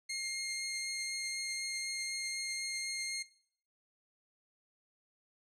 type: tone with vibrato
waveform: 15% pulse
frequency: 2128 Hz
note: C7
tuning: 29 cents sharp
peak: -29 dBFS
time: 0.09-3.23 s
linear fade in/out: 10 ms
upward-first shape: triangle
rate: 4 Hz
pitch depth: 10 cents each way
effects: noise-tail reverb RT60 0.6 s tail -19 dB re dry + low-pass 10000 Hz 12 dB/octave